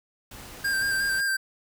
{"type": "noise", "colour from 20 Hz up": "pink", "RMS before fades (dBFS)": -43, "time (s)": [0.31, 1.21], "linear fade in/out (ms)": 5}
{"type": "tone with vibrato", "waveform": "square", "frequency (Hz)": 1587, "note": "G6", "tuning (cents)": 21, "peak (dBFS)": -24, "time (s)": [0.64, 1.37], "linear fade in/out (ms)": 10, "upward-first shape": "square", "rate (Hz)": 5.5, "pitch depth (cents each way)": 22}
{"effects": []}